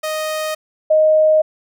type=tone pair in turn; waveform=sawtooth / sine; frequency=622.3 / 622.3 Hz; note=D#5 / D#5; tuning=0 / 0 cents; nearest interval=unison; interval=0 cents; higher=neither; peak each=-16 / -9 dBFS; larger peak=second; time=0.03-0.55 / 0.9-1.42 s; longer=neither; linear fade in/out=10 ms; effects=none